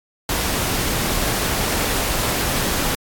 pink noise, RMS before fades -21 dBFS, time 0.29-2.95 s, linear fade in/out 2 ms, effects AAC 64 kbps

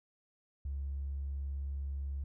triangle tone, 69.3 Hz, C#2, in tune, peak -31 dBFS, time 0.65-2.24 s, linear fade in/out 5 ms, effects tanh soft clip ceiling -33 dBFS

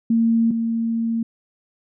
sine tone pair in turn, 228.6 / 228.6 Hz, A#3 / A#3, -34 / -34 cents, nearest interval unison, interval 0 cents, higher neither, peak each -14 / -19 dBFS, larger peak first, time 0.1-0.51 / 0.51-1.23 s, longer second, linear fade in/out 5 ms, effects none

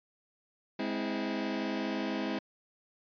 sawtooth chord, Ab augmented, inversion none, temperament just, 207.7 / 259.6 / 324.5 Hz, Ab3 / C4 / E4, 0 / -13 / -27 cents, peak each -32 dBFS, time 0.79-2.39 s, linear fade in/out 5 ms, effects resampled to 11025 Hz

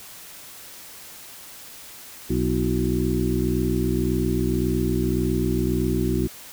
harmonic tone with a mistuned harmonic, 61.8 Hz, B1, 2 cents sharp, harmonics 1 / 2 / 3 / 4 / 5 / 6, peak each -27 / -27 / -27 / -27 / -27 / -27 dBFS, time 2.29-6.28 s, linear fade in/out 20 ms, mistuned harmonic 5, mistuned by +78 cents, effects white hiss -42 dBFS RMS until 6.52 s

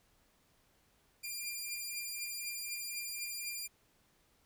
10% pulse beating tone pair, 2394 / 2398 Hz, D7 / D7, +33 / +36 cents, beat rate 4 Hz, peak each -36 / -31 dBFS, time 1.23-3.68 s, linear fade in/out 20 ms, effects pink hiss -71 dBFS RMS until 4.45 s

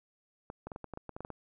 clicks, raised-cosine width 1 ms, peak -27 dBFS, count 12, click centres 0.501 / 0.67 / 0.718 / 0.761 / 0.843 / 0.937 / 0.974 / 1.093 / 1.165 / 1.206 / 1.249 / 1.303 s, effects none

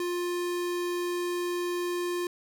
square tone, 352.2 Hz, F4, 15 cents sharp, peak -29 dBFS, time 0-2.27 s, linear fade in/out 2 ms, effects none

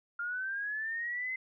sine linear sweep, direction up, 1396 to 2066 Hz, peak -33 dBFS, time 0.19-1.36 s, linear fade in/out 5 ms, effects none

